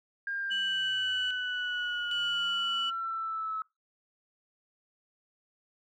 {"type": "exponential sweep", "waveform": "sine", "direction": "down", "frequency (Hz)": [1613, 1294], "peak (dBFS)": -31, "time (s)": [0.27, 3.62], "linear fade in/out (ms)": 2}
{"type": "tone with tremolo", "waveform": "sine", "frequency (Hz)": 2960, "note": "F#7", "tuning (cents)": 0, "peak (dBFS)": -28, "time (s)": [0.5, 2.91], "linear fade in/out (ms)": 20, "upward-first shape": "square", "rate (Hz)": 0.62, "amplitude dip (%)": 55}
{"effects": ["noise-tail reverb RT60 0.2 s tail -22 dB re dry", "tanh soft clip ceiling -22 dBFS"]}